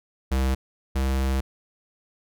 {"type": "tone pair in turn", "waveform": "square", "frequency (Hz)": [65.8, 66.33], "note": ["C2", "C2"], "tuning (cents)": [10, 24], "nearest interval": "unison", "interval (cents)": 14, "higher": "second", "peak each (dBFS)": [-21, -22], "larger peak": "first", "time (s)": [[0.31, 0.55], [0.95, 1.41]], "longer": "second", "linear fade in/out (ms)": 10, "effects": []}